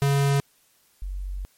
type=tone pair in turn; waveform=square / sine; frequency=140 / 46.92 Hz; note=C#3 / F#1; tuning=+18 / +25 cents; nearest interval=octave + perfect fifth; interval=1893 cents; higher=first; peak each=-19 / -28 dBFS; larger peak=first; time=0.02-0.4 / 1.02-1.45 s; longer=second; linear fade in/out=0 ms; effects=white hiss -62 dBFS RMS until 1.57 s + MP3 64 kbps